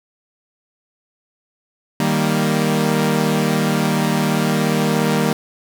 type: chord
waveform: sawtooth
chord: Eb major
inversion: none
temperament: equal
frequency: 155.56 / 196 / 233.1 Hz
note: Eb3 / G3 / Bb3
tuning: 0 / 0 / 0 cents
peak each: -16 dBFS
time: 2-5.33 s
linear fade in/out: 2 ms
effects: none